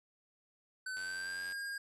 square tone with pitch glide, 1519 to 1618.6 Hz, F#6 to G#6, +45 to -45 cents, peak -39 dBFS, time 0.86-1.78 s, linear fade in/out 5 ms, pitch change +110 cents, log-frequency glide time 0.97-1.44 s
click train, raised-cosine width 0.2 ms, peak -34 dBFS, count 51, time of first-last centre 0.97-1.522 s, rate 90.5 Hz
effects resampled to 24000 Hz

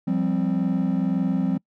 triangle chord, F suspended second, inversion none, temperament just, 174.61 / 196.44 / 261.9 Hz, F3 / G3 / C4, 0 / +4 / +2 cents, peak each -22 dBFS, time 0.07-1.58 s, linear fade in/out 10 ms, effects noise-tail reverb RT60 0.1 s tail -26 dB re dry + tanh soft clip ceiling -12 dBFS

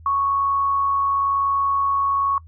sine tone with amplitude modulation, 1108.7 Hz, C#6, in tune, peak -16 dBFS, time 0.06-2.38 s, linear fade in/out 2 ms, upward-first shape sine, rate 101 Hz, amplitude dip 25%, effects noise-tail reverb RT60 0.1 s tail -24 dB re dry + added 81 Hz sine -41 dBFS peak until 2.47 s

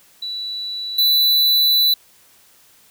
sine / square tone pair in turn, 3949 / 3976 Hz, B7 / B7, -1 / +11 cents, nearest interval unison, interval 12 cents, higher second, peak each -24 / -13 dBFS, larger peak second, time 0.22-0.98 / 0.98-1.94 s, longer second, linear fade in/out 5 ms, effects white hiss -52 dBFS RMS until 2.9 s

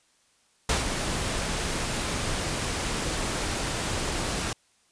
pink noise with ADSR envelope, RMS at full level -23 dBFS, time 0.69-4.53 s, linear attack 4 ms, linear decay 140 ms, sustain -6 dB, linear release 3 ms, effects white hiss -65 dBFS RMS until 4.91 s + resampled to 22050 Hz

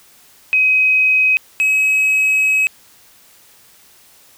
sine / triangle tone pair in turn, 2529 / 2550 Hz, D#7 / D#7, +28 / +42 cents, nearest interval unison, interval 14 cents, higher second, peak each -10 dBFS, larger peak neither, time 0.53-1.37 / 1.6-2.67 s, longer second, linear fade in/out 0 ms, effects white hiss -48 dBFS RMS until 4.37 s

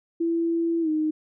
sine tone with pitch glide, 334 to 309.8 Hz, E4 to D#4, +23 to -7 cents, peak -21 dBFS, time 0.2-1.11 s, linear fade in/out 10 ms, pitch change -130 cents, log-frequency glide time 0.81-0.89 s, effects none

